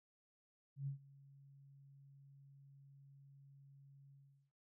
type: tone with ADSR envelope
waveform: sine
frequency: 138.59 Hz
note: C#3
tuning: in tune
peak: -38 dBFS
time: 0.76-4.52 s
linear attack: 110 ms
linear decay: 110 ms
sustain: -22 dB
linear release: 400 ms
effects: none